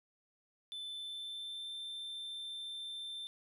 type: tone with pitch glide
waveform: triangle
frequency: 3520 to 3563 Hz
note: A7 to A7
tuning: 0 to +21 cents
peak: -40 dBFS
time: 0.72-3.27 s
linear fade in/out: 0 ms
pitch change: +21 cents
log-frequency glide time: 0.84-1.74 s
effects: none